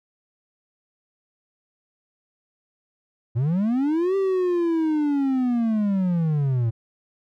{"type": "linear two-way sweep", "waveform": "triangle", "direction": "up then down", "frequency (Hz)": [110, 393.4, 110], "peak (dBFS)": -17, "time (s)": [3.35, 6.71], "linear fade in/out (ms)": 20, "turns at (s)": 4.16, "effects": []}